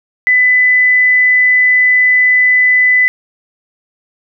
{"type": "tone", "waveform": "sine", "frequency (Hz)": 2001, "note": "B6", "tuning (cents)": 22, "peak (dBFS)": -6, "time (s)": [0.27, 3.08], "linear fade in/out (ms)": 0, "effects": []}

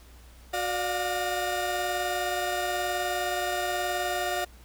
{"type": "tone cluster", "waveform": "35% pulse", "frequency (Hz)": [365, 590, 711, 1841], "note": ["F#4", "D5", "F5", "A#6"], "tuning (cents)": [-24, 8, 31, -22], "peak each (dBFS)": [-33, -32, -28, -34], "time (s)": [0.53, 4.45], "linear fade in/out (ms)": 10, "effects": ["added 60 Hz sine -49 dBFS peak until 4.64 s", "pink hiss -56 dBFS RMS until 4.64 s"]}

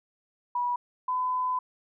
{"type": "tone pair in turn", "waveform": "sine", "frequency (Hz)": [975, 1008.8], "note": ["B5", "B5"], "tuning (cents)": [-23, 36], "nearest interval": "minor second", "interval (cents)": 59, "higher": "second", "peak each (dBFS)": -25, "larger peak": "neither", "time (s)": [[0.55, 0.76], [1.08, 1.59]], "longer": "second", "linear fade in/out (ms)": 5, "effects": []}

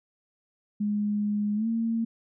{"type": "tone with pitch glide", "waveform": "sine", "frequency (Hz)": [207.7, 227.8], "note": ["G#3", "A#3"], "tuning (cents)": [0, -40], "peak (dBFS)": -24, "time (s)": [0.8, 2.05], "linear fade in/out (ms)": 10, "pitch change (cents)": 160, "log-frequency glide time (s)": [1.55, 1.67], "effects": []}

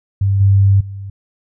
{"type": "tone with level steps", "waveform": "sine", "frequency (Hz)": 98.5, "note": "G2", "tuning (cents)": 9, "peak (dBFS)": [-11, -7, -25], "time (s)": [0.21, 1.1], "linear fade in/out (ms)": 5, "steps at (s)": [0.4, 0.8], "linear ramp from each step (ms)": 10, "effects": []}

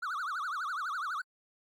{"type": "tone with vibrato", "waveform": "triangle", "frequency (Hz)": 1300, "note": "E6", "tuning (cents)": -24, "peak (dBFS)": -31, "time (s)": [0.02, 1.22], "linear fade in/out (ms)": 10, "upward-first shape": "triangle", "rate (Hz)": 12, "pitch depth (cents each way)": 300, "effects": ["AAC 64 kbps"]}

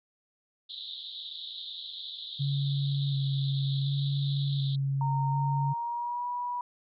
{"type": "band-pass noise", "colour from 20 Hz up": "white", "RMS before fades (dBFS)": -41, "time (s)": [0.69, 4.76], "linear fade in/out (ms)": 10, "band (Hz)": [3400, 4000], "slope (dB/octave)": 96}
{"type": "tone with vibrato", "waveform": "sine", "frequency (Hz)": 138.59, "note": "C#3", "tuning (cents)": 0, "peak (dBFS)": -26, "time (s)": [2.39, 5.74], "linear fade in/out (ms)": 20, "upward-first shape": "square", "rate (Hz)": 0.68, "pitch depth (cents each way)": 16}
{"type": "tone with pitch glide", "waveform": "sine", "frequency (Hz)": [924, 974.4], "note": ["A#5", "B5"], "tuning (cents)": [-16, -24], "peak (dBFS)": -30, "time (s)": [5.01, 6.61], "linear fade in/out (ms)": 2, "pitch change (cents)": 92, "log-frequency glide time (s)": [5.62, 6.27]}
{"effects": []}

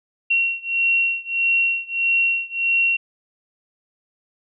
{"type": "beating tone pair", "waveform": "sine", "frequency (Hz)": [2735, 2736.6], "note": ["F7", "F7"], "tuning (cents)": [-37, -36], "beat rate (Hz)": 1.6, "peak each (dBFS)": [-20, -21], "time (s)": [0.3, 2.97], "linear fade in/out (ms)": 10, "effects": []}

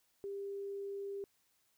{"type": "tone", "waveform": "sine", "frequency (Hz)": 398, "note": "G4", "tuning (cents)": 26, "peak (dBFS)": -39, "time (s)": [0.24, 1.24], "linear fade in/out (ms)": 0, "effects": ["white hiss -75 dBFS RMS until 1.77 s"]}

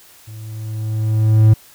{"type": "tone with level ramp", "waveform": "triangle", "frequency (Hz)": 109.1, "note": "A2", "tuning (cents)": -14, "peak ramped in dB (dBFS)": [-30, -3], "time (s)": [0.27, 1.54], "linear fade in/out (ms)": 10, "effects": ["white hiss -46 dBFS RMS until 1.74 s"]}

